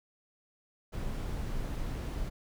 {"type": "noise", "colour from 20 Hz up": "brown", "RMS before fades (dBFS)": -35, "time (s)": [0.92, 2.3], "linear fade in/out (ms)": 20, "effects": []}